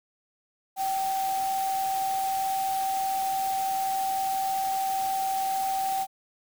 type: tone in noise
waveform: sine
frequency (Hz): 772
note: G5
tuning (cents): -27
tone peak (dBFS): -25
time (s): 0.76-6.07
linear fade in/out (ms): 50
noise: white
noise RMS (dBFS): -38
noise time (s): 0.76-6.07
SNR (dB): +10
effects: none